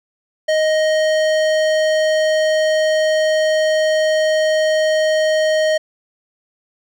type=tone with hard clipping; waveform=sine; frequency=624 Hz; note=D#5; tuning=5 cents sharp; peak=-15 dBFS; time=0.48-5.78 s; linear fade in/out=10 ms; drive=16 dB; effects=none